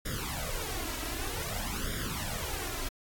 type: noise with flanger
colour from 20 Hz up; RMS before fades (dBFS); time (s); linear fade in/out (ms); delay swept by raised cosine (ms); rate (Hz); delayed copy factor
pink; -35; 0.05-2.89; 10; 0.57 to 3.07; 0.53; +0.85
effects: AAC 64 kbps